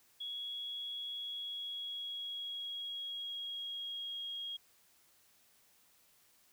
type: tone with pitch glide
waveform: sine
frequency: 3341 to 3274 Hz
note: G#7 to G#7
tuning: +10 to -25 cents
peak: -39 dBFS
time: 0.2-4.57 s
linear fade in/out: 10 ms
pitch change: -35 cents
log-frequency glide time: 1.16-4.24 s
effects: white hiss -68 dBFS RMS until 6.52 s